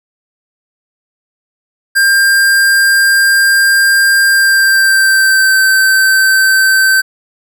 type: tone with pitch glide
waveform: square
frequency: 1595 to 1546.9 Hz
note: G6 to G6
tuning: +30 to -23 cents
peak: -7 dBFS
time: 1.95-7.02 s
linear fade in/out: 20 ms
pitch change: -53 cents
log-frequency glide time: 4.26-5.57 s
effects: none